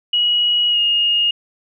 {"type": "tone with pitch glide", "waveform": "sine", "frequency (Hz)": [2908, 2851], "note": ["F#7", "F7"], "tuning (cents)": [-31, 35], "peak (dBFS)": -13, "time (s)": [0.13, 1.31], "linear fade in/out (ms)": 5, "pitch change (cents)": -34, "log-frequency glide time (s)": [0.7, 0.79], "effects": []}